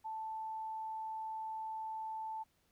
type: tone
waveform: sine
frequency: 880 Hz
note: A5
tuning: in tune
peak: -39 dBFS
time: 0.04-2.44 s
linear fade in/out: 20 ms
effects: pink hiss -75 dBFS RMS until 2.71 s